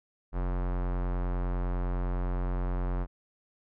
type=tone with low-pass filter; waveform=square; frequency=44.9 Hz; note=F1; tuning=49 cents sharp; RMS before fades=-30 dBFS; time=0.32-3.07 s; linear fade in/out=50 ms; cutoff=1200 Hz; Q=1.2; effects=none